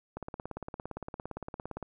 click train, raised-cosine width 1 ms, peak -24 dBFS, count 30, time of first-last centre 0.17-1.827 s, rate 17.5 Hz, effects none

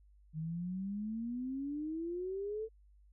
sine exponential sweep, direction up, 153.6 to 450 Hz, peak -36 dBFS, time 0.33-2.69 s, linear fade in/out 50 ms, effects added 50 Hz sine -60 dBFS peak until 3.12 s

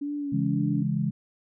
sine tone with vibrato, 283.2 Hz, C#4, 37 cents sharp, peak -28 dBFS, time 0.01-0.83 s, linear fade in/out 10 ms, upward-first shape sine, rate 1.9 Hz, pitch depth 54 cents each way
sine chord, C# minor, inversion none, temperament just, 138.59 / 166.31 / 207.9 Hz, C#3 / E3 / G#3, 0 / +16 / +2 cents, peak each -28 dBFS, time 0.32-1.11 s, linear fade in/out 10 ms
effects none

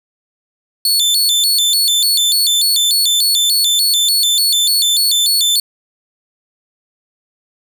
sawtooth tone with vibrato, 3947 Hz, B7, 2 cents flat, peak -8 dBFS, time 0.85-5.6 s, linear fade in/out 2 ms, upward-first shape square, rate 3.4 Hz, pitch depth 190 cents each way, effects none

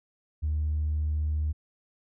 triangle tone with tanh clipping, 76.2 Hz, D#2, 36 cents flat, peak -25 dBFS, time 0.42-1.53 s, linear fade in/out 20 ms, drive 5 dB, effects none

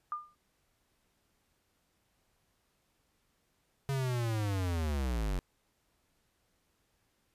sine tone with exponential decay, 1205 Hz, D6, 44 cents sharp, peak -30 dBFS, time 0.12-0.35 s, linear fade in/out 1 ms, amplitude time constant 50 ms
square linear sweep, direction down, 139.1 to 43.65 Hz, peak -31 dBFS, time 3.89-5.39 s, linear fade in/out 0 ms
effects pink hiss -75 dBFS RMS until 7.34 s + resampled to 32000 Hz

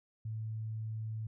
sine tone, 110 Hz, A2, in tune, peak -36 dBFS, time 0.25-1.27 s, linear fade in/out 5 ms, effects none

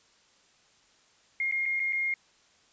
sine tone with dropouts, 2134 Hz, C7, 34 cents sharp, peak -26 dBFS, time 1.4-2.14 s, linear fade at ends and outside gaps 2 ms, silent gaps 1.513-1.522 / 1.656-1.66 / 1.796-1.8 / 1.925-1.93 s, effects white hiss -63 dBFS RMS until 2.72 s + resampled to 16000 Hz

